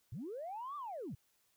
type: linear two-way sweep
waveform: sine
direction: up then down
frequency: 92.1 to 1200 to 92.1 Hz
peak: -40 dBFS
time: 0.12-1.15 s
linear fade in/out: 5 ms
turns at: 0.76 s
effects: tanh soft clip ceiling -36 dBFS + white hiss -75 dBFS RMS until 1.56 s